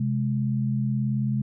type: tone pair together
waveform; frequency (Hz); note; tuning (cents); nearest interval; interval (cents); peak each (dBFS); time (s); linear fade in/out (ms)
sine; 130.81 / 209.5; C3 / G#3; 0 / +15; minor sixth; 815; -24 / -26; 0-1.42; 5
effects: none